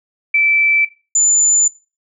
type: tone pair in turn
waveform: sine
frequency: 2323 / 7048 Hz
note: D7 / A8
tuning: -20 / +2 cents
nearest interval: octave + perfect fifth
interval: 1922 cents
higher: second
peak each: -10 dBFS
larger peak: neither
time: 0.34-0.85 / 1.15-1.68 s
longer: second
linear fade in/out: 5 ms
effects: noise-tail reverb RT60 0.3 s tail -17 dB re dry

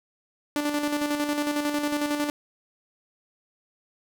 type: tone with tremolo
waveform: sawtooth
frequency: 293.7 Hz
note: D4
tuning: in tune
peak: -19 dBFS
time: 0.56-2.3 s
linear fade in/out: 0 ms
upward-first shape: square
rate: 11 Hz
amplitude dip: 45%
effects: none

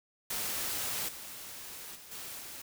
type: noise with level steps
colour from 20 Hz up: white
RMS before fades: -35 / -45 / -51 / -43 / -45 dBFS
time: 0.3-2.62 s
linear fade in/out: 5 ms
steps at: 1.08 / 1.95 / 2.11 / 2.39 s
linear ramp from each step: 10 ms
effects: none

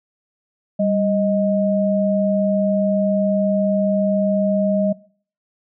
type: tone pair together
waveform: sine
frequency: 196.6 / 624.2 Hz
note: G3 / D#5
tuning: +5 / +5 cents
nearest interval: octave + minor sixth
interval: 2000 cents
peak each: -18 dBFS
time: 0.79-4.93 s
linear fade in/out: 10 ms
effects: noise-tail reverb RT60 0.5 s tail -22 dB re dry

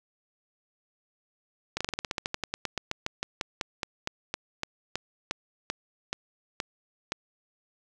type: slowing click train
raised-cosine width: 0.2 ms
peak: -12 dBFS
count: 30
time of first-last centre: 1.77-7.121 s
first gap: 36 ms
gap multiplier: 1.1
effects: none

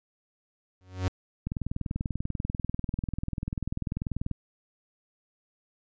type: tone with exponential growth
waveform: 45% pulse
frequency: 92.5 Hz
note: F#2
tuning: in tune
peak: -23 dBFS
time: 0.81-1.08 s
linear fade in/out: 0 ms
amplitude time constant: 57 ms
type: click train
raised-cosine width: 5 ms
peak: -18 dBFS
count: 59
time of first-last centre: 1.47-4.313 s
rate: 20.4 Hz
effects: resampled to 16000 Hz

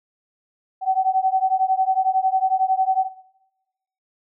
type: beating tone pair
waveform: sine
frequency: 754 / 765 Hz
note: F#5 / G5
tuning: +32 / -42 cents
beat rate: 11 Hz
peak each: -20 dBFS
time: 0.81-3.09 s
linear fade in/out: 50 ms
effects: noise-tail reverb RT60 1.0 s tail -20 dB re dry

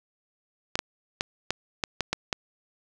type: clicks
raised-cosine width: 0.2 ms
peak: -8 dBFS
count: 8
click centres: 0.755 / 0.791 / 1.209 / 1.506 / 1.838 / 2.007 / 2.13 / 2.328 s
effects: none

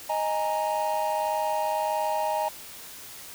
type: chord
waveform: triangle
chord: D# suspended fourth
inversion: none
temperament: equal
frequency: 622.3 / 830.6 / 932.3 Hz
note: D#5 / G#5 / A#5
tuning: 0 / 0 / 0 cents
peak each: -27 dBFS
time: 0.09-2.49 s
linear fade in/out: 10 ms
effects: white hiss -43 dBFS RMS until 3.34 s

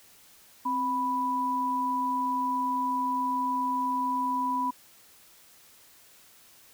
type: tone pair together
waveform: sine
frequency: 261.6 / 987.7 Hz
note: C4 / B5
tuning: 0 / 0 cents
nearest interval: octave + major seventh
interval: 2300 cents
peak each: -33 / -26 dBFS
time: 0.65-4.71 s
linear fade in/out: 10 ms
effects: white hiss -56 dBFS RMS until 6.73 s

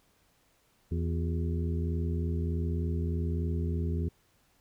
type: harmonic tone with a mistuned harmonic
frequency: 83.3 Hz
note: E2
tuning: 19 cents sharp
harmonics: 1 / 2 / 3 / 4 / 5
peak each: -29 / -35 / -39 / -41 / -43 dBFS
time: 0.91-4.09 s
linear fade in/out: 10 ms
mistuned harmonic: 4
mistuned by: +110 cents
effects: pink hiss -68 dBFS RMS until 4.6 s

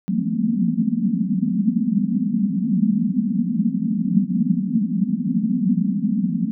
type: band-pass noise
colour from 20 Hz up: white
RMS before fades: -20 dBFS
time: 0.08-6.51 s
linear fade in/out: 0 ms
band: 170 to 250 Hz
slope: 96 dB/octave
effects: none

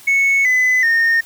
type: tone with pitch steps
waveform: sine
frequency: 2207 / 2012 / 1834.5 Hz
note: C#7 / B6 / A#6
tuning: -8 / +32 / -28 cents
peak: -9 dBFS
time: 0.07-1.21 s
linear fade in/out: 10 ms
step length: 380 ms
effects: tanh soft clip ceiling -10 dBFS + white hiss -42 dBFS RMS until 1.25 s

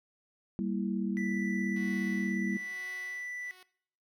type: chord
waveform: sine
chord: E diminished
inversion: first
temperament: equal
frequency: 196 / 233.1 / 329.6 Hz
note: G3 / Bb3 / E4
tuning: 0 / 0 / 0 cents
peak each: -32 / -35 / -38 dBFS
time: 0.59-2.57 s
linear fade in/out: 0 ms
type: tone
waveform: triangle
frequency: 1975.5 Hz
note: B6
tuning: in tune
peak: -36 dBFS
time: 1.17-3.51 s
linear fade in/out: 0 ms
type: tone with tremolo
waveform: 5% pulse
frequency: 368.5 Hz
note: F#4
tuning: 7 cents flat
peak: -38 dBFS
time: 1.76-3.63 s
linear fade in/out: 2 ms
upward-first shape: sine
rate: 1.1 Hz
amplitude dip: 90%
effects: noise-tail reverb RT60 0.6 s tail -20 dB re dry

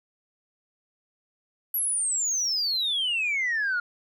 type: exponential sweep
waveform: sine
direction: down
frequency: 11840 to 1400 Hz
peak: -22 dBFS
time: 1.74-3.8 s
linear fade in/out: 5 ms
effects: tanh soft clip ceiling -21 dBFS

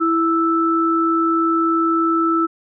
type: tone pair together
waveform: sine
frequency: 329.6 / 1318.4 Hz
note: E4 / E6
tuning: 0 / 0 cents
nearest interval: 2 octaves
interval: 2400 cents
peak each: -17 dBFS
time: 0-2.47 s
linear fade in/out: 20 ms
effects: none

